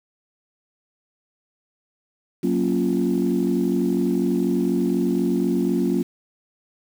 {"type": "chord", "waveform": "sine", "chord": "Gb major seventh", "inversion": "none", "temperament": "equal", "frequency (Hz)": [185, 233.1, 277.2, 349.2], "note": ["Gb3", "Bb3", "Db4", "F4"], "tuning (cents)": [0, 0, 0, 0], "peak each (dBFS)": -23, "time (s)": [2.43, 6.03], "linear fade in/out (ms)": 10, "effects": ["tanh soft clip ceiling -11 dBFS", "7-bit"]}